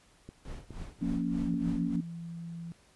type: click train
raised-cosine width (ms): 3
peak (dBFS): -31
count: 4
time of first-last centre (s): 0.29-1.54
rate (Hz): 2.4
type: noise with tremolo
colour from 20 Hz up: brown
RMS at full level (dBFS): -40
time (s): 0.45-1.96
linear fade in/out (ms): 2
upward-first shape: sine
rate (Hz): 3.4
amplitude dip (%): 90
type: chord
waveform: sine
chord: Bb minor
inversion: second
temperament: just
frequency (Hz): 174.81 / 233.1 / 279.7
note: F3 / Bb3 / Db4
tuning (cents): +2 / 0 / +16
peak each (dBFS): -33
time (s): 1.01-2.01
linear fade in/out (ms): 10
type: tone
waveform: sine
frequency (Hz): 168.3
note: E3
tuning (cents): +36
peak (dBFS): -38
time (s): 1.43-2.72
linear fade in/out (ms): 0
effects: pink hiss -63 dBFS RMS until 2.95 s + resampled to 24000 Hz